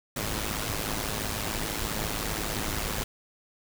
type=noise with amplitude modulation; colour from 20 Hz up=pink; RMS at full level=-28 dBFS; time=0.16-3.04 s; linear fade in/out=5 ms; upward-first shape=sine; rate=106 Hz; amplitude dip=70%; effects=none